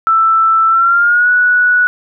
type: tone with pitch glide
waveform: sine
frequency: 1326 to 1471.3 Hz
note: E6 to F#6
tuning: +10 to -10 cents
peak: -7 dBFS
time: 0.07-1.87 s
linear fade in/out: 0 ms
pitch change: +180 cents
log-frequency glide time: 0.68-1.3 s
effects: none